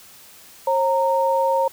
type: tone pair together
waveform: sine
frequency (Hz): 538.4 / 924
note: C5 / A#5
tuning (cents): +49 / -16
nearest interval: major sixth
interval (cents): 935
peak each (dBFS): -19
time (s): 0.67-1.68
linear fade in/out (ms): 5
effects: white hiss -46 dBFS RMS until 1.72 s